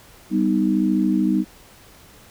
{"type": "chord", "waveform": "sine", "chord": "G augmented", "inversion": "none", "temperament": "equal with one note detuned", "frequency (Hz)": [196, 249.5, 311.1], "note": ["G3", "B3", "D#4"], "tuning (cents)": [0, 18, 0], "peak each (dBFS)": [-20, -22, -20], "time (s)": [0.3, 1.45], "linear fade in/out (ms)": 50, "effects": ["pink hiss -48 dBFS RMS until 2.3 s"]}